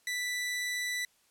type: tone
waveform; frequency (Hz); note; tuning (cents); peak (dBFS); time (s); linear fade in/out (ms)
sawtooth; 1977; B6; +1; -28; 0.07-1.05; 2
effects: white hiss -68 dBFS RMS until 1.3 s + low-pass 12000 Hz 12 dB/octave